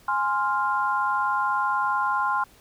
sine chord, F minor, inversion first, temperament equal, 830.6 / 1046.5 / 1396.9 Hz, Ab5 / C6 / F6, 0 / 0 / 0 cents, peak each -27 / -24 / -27 dBFS, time 0.08-2.44 s, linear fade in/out 5 ms, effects pink hiss -55 dBFS RMS until 2.6 s

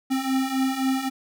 square beating tone pair, 261.7 / 265.5 Hz, C4 / C4, 0 / +25 cents, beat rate 3.8 Hz, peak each -28 / -24 dBFS, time 0.1-1.1 s, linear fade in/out 20 ms, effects none

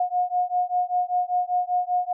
sine beating tone pair, 718 / 723.1 Hz, F5 / F#5, +48 / -40 cents, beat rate 5.1 Hz, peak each -24 dBFS, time 0-2.13 s, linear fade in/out 5 ms, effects none

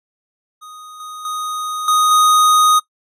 square tone with level steps, 1244.5 Hz, D#6, in tune, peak -35 / -30 / -22 / -12 / -10 dBFS, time 0.61-2.8 s, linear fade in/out 20 ms, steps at 1 / 1.25 / 1.88 / 2.11 s, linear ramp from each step 2 ms, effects noise-tail reverb RT60 0.1 s tail -20 dB re dry + resampled to 32000 Hz

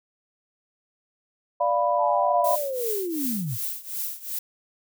sine chord, B diminished, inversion first, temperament equal, 587.3 / 698.5 / 987.8 Hz, D5 / F5 / B5, 0 / 0 / 0 cents, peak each -24 dBFS, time 1.6-2.56 s, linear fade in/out 10 ms
sine linear sweep, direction down, 902 to 99.5 Hz, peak -26 dBFS, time 1.97-3.58 s, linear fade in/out 50 ms
violet noise with tremolo, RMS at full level -28 dBFS, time 2.44-4.39 s, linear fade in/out 5 ms, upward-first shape triangle, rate 2.7 Hz, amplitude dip 90%
effects none

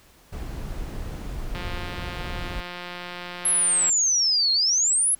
brown noise, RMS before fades -32 dBFS, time 0.32-2.61 s, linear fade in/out 10 ms
click train, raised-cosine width 0.3 ms, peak -19 dBFS, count 416, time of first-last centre 1.55-3.895 s, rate 177 Hz
sine exponential two-way sweep, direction down then up, 11175 to 4186 to 11175 Hz, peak -18 dBFS, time 3.45-5.15 s, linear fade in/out 5 ms, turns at 4.52 s
effects pink hiss -55 dBFS RMS until 5.19 s

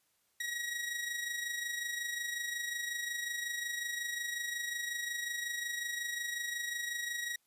sawtooth tone with amplitude modulation, 1905 Hz, A#6, 37 cents sharp, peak -30 dBFS, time 0.4-7.36 s, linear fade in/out 5 ms, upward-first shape sine, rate 25.5 Hz, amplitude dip 50%, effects white hiss -75 dBFS RMS until 7.46 s + resampled to 32000 Hz

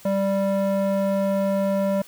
square tone with band-pass filter, 196 Hz, G3, in tune, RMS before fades -22 dBFS, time 0.05-2.02 s, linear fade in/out 5 ms, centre 480 Hz, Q 2, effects white hiss -48 dBFS RMS until 2.07 s

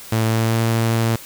sawtooth tone with pitch glide, 111.6 to 114.08 Hz, A2 to A#2, +25 to -37 cents, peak -12 dBFS, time 0.12-1.16 s, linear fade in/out 5 ms, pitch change +38 cents, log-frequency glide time 0.23-0.58 s, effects white hiss -38 dBFS RMS until 1.25 s

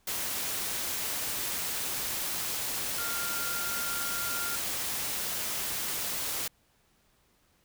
sine tone in noise, 1396.9 Hz, F6, in tune, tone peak -36 dBFS, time 2.98-4.56 s, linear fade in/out 5 ms, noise white, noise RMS -33 dBFS, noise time 0.07-6.48 s, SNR -6 dB, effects pink hiss -68 dBFS RMS until 7.64 s

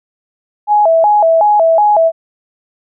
sine tone with vibrato, 740 Hz, F#5, in tune, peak -6 dBFS, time 0.67-2.12 s, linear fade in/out 50 ms, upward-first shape square, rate 2.7 Hz, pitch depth 210 cents each way, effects none

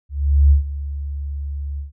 sine tone with ADSR envelope, 71 Hz, C#2, 42 cents sharp, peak -7 dBFS, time 0.09-1.92 s, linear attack 420 ms, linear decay 120 ms, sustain -16 dB, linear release 130 ms, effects none

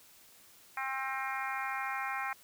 harmonic tone with a mistuned harmonic, 266.8 Hz, C4, 34 cents sharp, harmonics 3 / 4 / 5 / 6 / 7 / 8 / 9, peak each -39 / -40 / -41 / -42 / -42 / -43 / -44 dBFS, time 0.77-2.33 s, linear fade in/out 2 ms, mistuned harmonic 6, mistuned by -28 cents, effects white hiss -59 dBFS RMS until 2.43 s

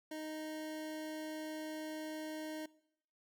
25% pulse tone, 310.8 Hz, D#4, 2 cents flat, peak -38 dBFS, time 0.11-2.66 s, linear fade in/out 5 ms, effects noise-tail reverb RT60 0.8 s tail -22 dB re dry

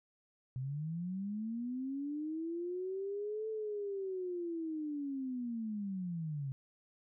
sine linear two-way sweep, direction up then down, 124.8 to 441 to 131.7 Hz, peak -36 dBFS, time 0.56-6.52 s, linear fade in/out 0 ms, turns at 3.49 s, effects none

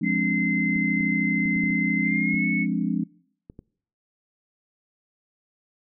sine chord, D half-diminished seventh, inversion first, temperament equal, 174.61 / 207.7 / 261.6 / 293.7 Hz, F3 / Ab3 / C4 / D4, 0 / 0 / 0 / 0 cents, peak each -27 / -26 / -28 / -29 dBFS, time 0.01-3.04 s, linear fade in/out 10 ms
sine tone with pitch glide, 2068 to 2204 Hz, C7 to C#7, -21 to -11 cents, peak -24 dBFS, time 0.03-2.67 s, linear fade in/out 50 ms, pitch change +110 cents, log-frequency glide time 2.02-2.45 s
clicks, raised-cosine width 3 ms, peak -28 dBFS, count 9, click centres 0.762 / 1.006 / 1.457 / 1.562 / 1.638 / 1.704 / 2.342 / 3.499 / 3.591 s
effects noise-tail reverb RT60 0.6 s tail -23 dB re dry

